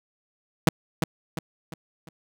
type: tone with echo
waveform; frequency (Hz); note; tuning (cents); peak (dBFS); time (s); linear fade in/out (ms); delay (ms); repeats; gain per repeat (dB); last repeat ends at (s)
sawtooth; 162.3; E3; -27; -10; 0.67-0.69; 2; 350; 4; -7; 2.09
effects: none